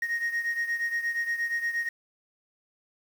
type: beating tone pair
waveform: sine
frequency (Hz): 1864.7 / 1873.2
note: A#6 / A#6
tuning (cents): 0 / +8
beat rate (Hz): 8.5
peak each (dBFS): -26 / -30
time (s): 0.02-1.89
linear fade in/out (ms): 5
effects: tanh soft clip ceiling -24 dBFS + 8-bit